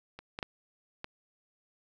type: clicks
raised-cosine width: 0.3 ms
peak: -28 / -21 / -17 / -22 dBFS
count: 4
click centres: 0.19 / 0.389 / 0.428 / 1.044 s
effects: none